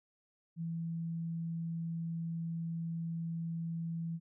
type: tone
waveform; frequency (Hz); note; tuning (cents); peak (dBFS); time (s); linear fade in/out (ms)
sine; 165.9; E3; +11; -35; 0.56-4.2; 50
effects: none